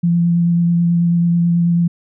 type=tone with vibrato; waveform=sine; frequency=171.2 Hz; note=F3; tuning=34 cents flat; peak=-11 dBFS; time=0.03-1.88 s; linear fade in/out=10 ms; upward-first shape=sine; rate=9.2 Hz; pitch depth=13 cents each way; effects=none